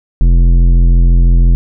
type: tone with tanh clipping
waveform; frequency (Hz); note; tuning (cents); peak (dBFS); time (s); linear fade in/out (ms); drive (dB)
sine; 43; F1; -26; -6; 0.21-1.55; 0; 12
effects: none